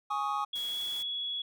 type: chord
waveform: triangle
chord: Ab suspended fourth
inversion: none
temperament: equal with one note detuned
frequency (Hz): 830.6 / 1108.7 / 1250.3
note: Ab5 / Db6 / Eb6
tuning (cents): 0 / 0 / +8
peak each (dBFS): -32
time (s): 0.1-0.45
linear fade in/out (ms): 10
type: tone with pitch glide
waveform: sine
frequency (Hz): 3340 to 3367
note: G#7 to G#7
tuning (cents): +9 to +23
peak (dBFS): -32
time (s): 0.53-1.42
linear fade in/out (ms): 5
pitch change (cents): +14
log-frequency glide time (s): 0.68-0.78
type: noise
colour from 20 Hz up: white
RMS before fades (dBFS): -47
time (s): 0.55-1.03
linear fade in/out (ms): 10
effects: none